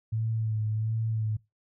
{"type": "tone with vibrato", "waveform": "sine", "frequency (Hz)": 110, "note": "A2", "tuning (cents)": 0, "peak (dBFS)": -26, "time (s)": [0.12, 1.37], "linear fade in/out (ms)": 10, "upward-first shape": "sine", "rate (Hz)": 1.4, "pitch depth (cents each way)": 35, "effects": ["noise-tail reverb RT60 0.2 s tail -20 dB re dry"]}